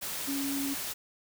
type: tone in noise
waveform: sine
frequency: 277.2 Hz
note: C#4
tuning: in tune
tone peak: -31 dBFS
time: 0.27-0.75 s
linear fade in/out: 20 ms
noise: white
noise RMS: -36 dBFS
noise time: 0.01-0.94 s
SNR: +2 dB
effects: none